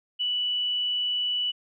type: tone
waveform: sine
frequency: 2960 Hz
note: F#7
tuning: in tune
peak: -24 dBFS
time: 0.19-1.52 s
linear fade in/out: 20 ms
effects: none